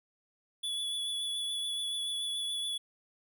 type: tone with vibrato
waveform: square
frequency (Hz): 3420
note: A7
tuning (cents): -50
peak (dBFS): -33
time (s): 0.63-2.78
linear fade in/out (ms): 10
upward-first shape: triangle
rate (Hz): 7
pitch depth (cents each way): 22
effects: none